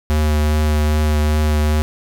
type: tone with vibrato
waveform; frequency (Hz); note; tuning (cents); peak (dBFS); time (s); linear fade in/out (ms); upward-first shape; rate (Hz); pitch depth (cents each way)
square; 75.9; D#2; -42; -14; 0.1-1.82; 0; triangle; 2.5; 17
effects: none